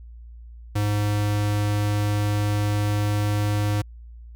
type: tone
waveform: square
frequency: 103.83 Hz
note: G#2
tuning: in tune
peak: -21 dBFS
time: 0.75-3.82 s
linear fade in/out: 10 ms
effects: added 58 Hz sine -39 dBFS peak until 4.35 s